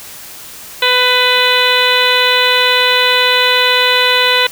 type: harmonic tone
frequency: 499 Hz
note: B4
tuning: 18 cents sharp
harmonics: 1 / 2 / 3 / 4 / 5 / 6 / 7 / 8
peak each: -17 / -17 / -17 / -17 / -17 / -17 / -17 / -17 dBFS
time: 0.82-4.47 s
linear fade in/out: 5 ms
effects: white hiss -32 dBFS RMS until 4.51 s